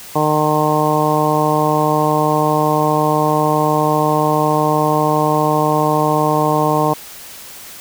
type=harmonic tone; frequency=152.4 Hz; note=D#3; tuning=36 cents flat; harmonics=1 / 2 / 3 / 4 / 5 / 6 / 7; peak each=-20 / -20 / -20 / -20 / -20 / -20 / -20 dBFS; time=0.15-6.94 s; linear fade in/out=10 ms; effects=white hiss -35 dBFS RMS until 7.8 s